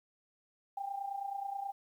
sine tone with amplitude modulation, 794 Hz, G5, 22 cents sharp, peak -33 dBFS, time 0.77-1.72 s, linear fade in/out 5 ms, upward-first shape sine, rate 29.4 Hz, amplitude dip 70%, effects 11-bit

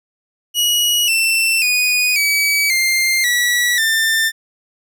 sawtooth tone with pitch steps, 2908 / 2682 / 2474 / 2282 / 2104 / 1940.9 / 1790.1 Hz, F#7 / E7 / D#7 / C#7 / C7 / B6 / A6, -31 / +29 / -10 / +50 / +9 / -31 / +29 cents, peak -10 dBFS, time 0.54-4.32 s, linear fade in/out 50 ms, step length 540 ms, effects none

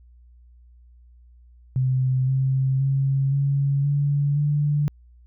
sine tone with pitch steps, 129.6 / 132.86 / 136.2 / 139.63 / 143.14 / 146.74 Hz, C3 / C3 / C#3 / C#3 / D3 / D3, -16 / +27 / -30 / +13 / -44 / -1 cents, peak -18 dBFS, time 1.76-4.88 s, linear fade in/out 0 ms, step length 520 ms, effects added 60 Hz sine -48 dBFS peak until 5.26 s

